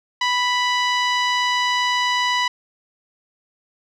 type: tone with low-pass filter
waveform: 10% pulse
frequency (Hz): 987.8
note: B5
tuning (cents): 0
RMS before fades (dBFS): -20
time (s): 0.21-2.48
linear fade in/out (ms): 5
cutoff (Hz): 3900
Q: 0.51
effects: none